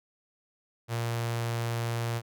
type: tone with notch filter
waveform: sawtooth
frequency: 116.54 Hz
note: A#2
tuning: in tune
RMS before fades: -31 dBFS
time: 0.88-2.22 s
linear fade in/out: 50 ms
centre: 260 Hz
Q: 1.5
effects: none

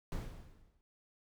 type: noise with exponential decay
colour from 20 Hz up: brown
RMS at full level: -35 dBFS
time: 0.12-0.81 s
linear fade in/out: 0 ms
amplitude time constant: 150 ms
effects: none

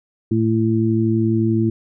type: harmonic tone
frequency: 111.7 Hz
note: A2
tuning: 27 cents sharp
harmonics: 1 / 2 / 3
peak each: -19 / -19 / -19 dBFS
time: 0.31-1.7 s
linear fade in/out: 5 ms
effects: none

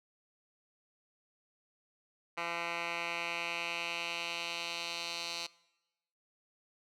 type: tone with band-pass filter sweep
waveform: 10% pulse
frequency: 170 Hz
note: F3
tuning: 46 cents flat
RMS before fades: -38 dBFS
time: 2.37-5.47 s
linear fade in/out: 10 ms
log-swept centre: 1800 to 4200 Hz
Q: 2
effects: noise-tail reverb RT60 1.0 s tail -22 dB re dry

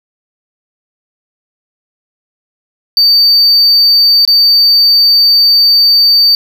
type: tone with dropouts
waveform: triangle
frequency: 4600 Hz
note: D8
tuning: 37 cents flat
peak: -3 dBFS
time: 2.97-6.35 s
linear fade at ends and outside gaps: 1 ms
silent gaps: 4.251-4.276 s
effects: none

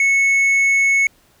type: tone with tanh clipping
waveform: triangle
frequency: 2202 Hz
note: C#7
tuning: 12 cents flat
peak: -13 dBFS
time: 0-1.07 s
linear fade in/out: 2 ms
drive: 9 dB
effects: pink hiss -55 dBFS RMS until 1.4 s

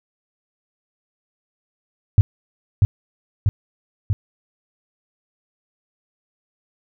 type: tone with echo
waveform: sine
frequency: 101.3 Hz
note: G#2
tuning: 43 cents flat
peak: -6 dBFS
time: 2.18-2.21 s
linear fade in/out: 0 ms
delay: 640 ms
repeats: 3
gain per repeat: -3 dB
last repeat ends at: 4.13 s
effects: none

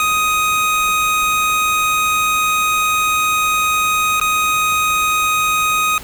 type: tone with dropouts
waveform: 25% pulse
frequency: 1250 Hz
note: D#6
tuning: 8 cents sharp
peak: -10 dBFS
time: 0-5.98 s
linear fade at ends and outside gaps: 1 ms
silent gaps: 4.199-4.213 s
effects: pink hiss -35 dBFS RMS until 6.03 s

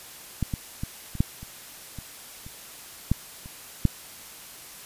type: clicks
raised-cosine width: 5 ms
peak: -12 / -15 / -17 / -23 / -7 / -27 / -24 / -29 / -8 / -29 / -6 dBFS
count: 11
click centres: 0.427 / 0.538 / 0.835 / 1.153 / 1.205 / 1.43 / 1.987 / 2.465 / 3.116 / 3.459 / 3.853 s
effects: white hiss -44 dBFS RMS until 4.85 s + resampled to 32000 Hz

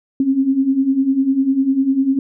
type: beating tone pair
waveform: sine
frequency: 261.6 / 271.6 Hz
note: C4 / C#4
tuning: 0 / -35 cents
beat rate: 10 Hz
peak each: -19 / -14 dBFS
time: 0.2-2.19 s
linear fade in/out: 2 ms
effects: none

